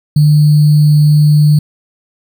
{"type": "tone with sample-and-hold", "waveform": "sine", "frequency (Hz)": 149.8, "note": "D3", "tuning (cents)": 35, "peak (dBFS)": -4, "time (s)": [0.16, 1.59], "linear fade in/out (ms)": 5, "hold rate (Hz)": 4410, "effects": []}